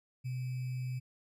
sine tone with sample-and-hold, 127.2 Hz, C3, 48 cents flat, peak -34 dBFS, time 0.24-1 s, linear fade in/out 20 ms, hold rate 2450 Hz, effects resampled to 32000 Hz

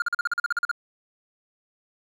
triangle tone bursts, 1413 Hz, F6, 20 cents sharp, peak -19 dBFS, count 12, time 0-0.714 s, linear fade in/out 2 ms, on 21 ms, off 42 ms, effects none

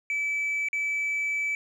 sine tone with dropouts, 2305 Hz, D7, 33 cents flat, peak -23 dBFS, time 0.1-1.55 s, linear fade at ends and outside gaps 1 ms, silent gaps 0.686-0.73 s, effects tanh soft clip ceiling -24 dBFS + 10-bit

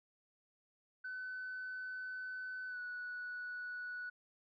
sine tone with pitch glide, 1510 to 1473.8 Hz, F#6 to F#6, +35 to -7 cents, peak -40 dBFS, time 1.04-4.1 s, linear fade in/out 10 ms, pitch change -42 cents, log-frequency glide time 2.68-2.79 s, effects tanh soft clip ceiling -38 dBFS

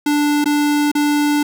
square tone with dropouts, 293.7 Hz, D4, in tune, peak -14 dBFS, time 0.06-1.43 s, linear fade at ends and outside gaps 5 ms, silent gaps 0.443-0.457 / 0.916-0.951 s, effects none

